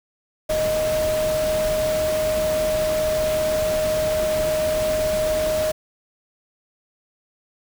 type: tone in noise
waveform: sine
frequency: 621 Hz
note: D#5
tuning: 3 cents flat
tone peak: -19 dBFS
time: 0.49-5.72 s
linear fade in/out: 10 ms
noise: pink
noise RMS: -29 dBFS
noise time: 0.49-5.72 s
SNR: +7 dB
effects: none